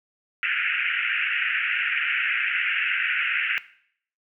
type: band-pass noise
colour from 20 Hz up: white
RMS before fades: -25 dBFS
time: 0.43-3.58 s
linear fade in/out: 0 ms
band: 1400 to 2800 Hz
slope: 96 dB/octave
effects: noise-tail reverb RT60 0.6 s tail -17 dB re dry